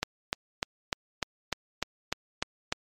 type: click train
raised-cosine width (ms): 0.2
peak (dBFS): -9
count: 10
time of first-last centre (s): 0.03-2.725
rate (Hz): 3.34
effects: MP3 64 kbps